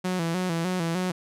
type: tone with vibrato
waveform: sawtooth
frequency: 174.61 Hz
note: F3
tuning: in tune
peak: -21 dBFS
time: 0.04-1.12 s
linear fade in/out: 10 ms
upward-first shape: square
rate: 3.3 Hz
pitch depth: 85 cents each way
effects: low-pass 11000 Hz 12 dB/octave